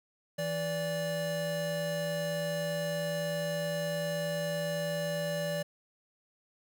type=tone pair together; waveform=square; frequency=164.1 / 582.1 Hz; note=E3 / D5; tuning=-8 / -15 cents; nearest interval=octave + minor seventh; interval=2193 cents; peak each=-37 / -33 dBFS; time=0.38-5.63 s; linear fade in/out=10 ms; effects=none